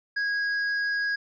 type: tone with hard clipping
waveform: sine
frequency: 1649 Hz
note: G#6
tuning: 13 cents flat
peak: -26 dBFS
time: 0.16-1.16 s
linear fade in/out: 10 ms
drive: 6 dB
effects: resampled to 16000 Hz